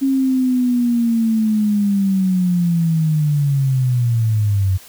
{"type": "linear sweep", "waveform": "sine", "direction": "down", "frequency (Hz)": [272.4, 92.4], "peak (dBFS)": -13, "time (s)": [0.01, 4.78], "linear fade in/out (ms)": 20, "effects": ["white hiss -42 dBFS RMS until 4.88 s"]}